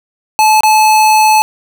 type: tone with dropouts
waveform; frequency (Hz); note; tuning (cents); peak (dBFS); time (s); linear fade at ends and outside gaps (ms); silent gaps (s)
square; 864; A5; -32; -6; 0.39-1.42; 0; 0.607-0.634
effects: none